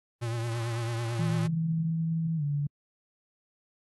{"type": "tone with vibrato", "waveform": "square", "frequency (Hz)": 116.54, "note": "A#2", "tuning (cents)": 0, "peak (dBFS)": -30, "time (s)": [0.21, 1.48], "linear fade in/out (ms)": 20, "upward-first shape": "triangle", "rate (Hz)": 9, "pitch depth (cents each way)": 61}
{"type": "tone with pitch glide", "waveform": "sine", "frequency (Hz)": [163.2, 144.56], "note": ["E3", "D3"], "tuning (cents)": [-17, -27], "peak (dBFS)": -26, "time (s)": [1.19, 2.67], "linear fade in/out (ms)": 5, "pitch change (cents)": -210, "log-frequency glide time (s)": [2.36, 2.43]}
{"effects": ["AAC 32 kbps"]}